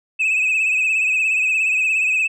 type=tone with vibrato; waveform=sine; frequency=2565 Hz; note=E7; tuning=48 cents flat; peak=-13 dBFS; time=0.19-2.28 s; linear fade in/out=20 ms; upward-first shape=triangle; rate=17 Hz; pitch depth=72 cents each way; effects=tanh soft clip ceiling -14 dBFS